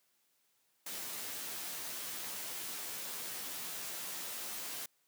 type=noise with comb filter; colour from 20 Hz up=white; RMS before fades=-42 dBFS; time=0.86-4.86 s; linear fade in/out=5 ms; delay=13 ms; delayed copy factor=-0.6; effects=white hiss -75 dBFS RMS until 5.07 s + high-pass 150 Hz 12 dB/octave

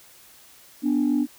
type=tone pair together; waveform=sine; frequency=246.9 / 293.6 Hz; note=B3 / D4; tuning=0 / 0 cents; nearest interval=minor third; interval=300 cents; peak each=-21 / -20 dBFS; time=0.82-1.27 s; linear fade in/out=50 ms; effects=tanh soft clip ceiling -14 dBFS + white hiss -51 dBFS RMS until 1.38 s

